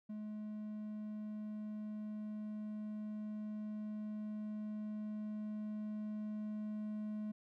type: tone with level ramp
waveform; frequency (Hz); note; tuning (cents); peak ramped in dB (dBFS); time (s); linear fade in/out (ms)
triangle; 212.5; G#3; +40; -40 to -37; 0.09-7.32; 10
effects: none